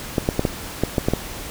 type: clicks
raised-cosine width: 2 ms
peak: -4 dBFS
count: 8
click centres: 0.182 / 0.289 / 0.394 / 0.452 / 0.836 / 0.982 / 1.085 / 1.136 s
effects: pink hiss -33 dBFS RMS until 1.5 s